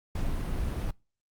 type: noise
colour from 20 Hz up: brown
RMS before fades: -30 dBFS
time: 0.15-0.91 s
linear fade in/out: 5 ms
effects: noise-tail reverb RT60 0.3 s tail -25 dB re dry + Opus 48 kbps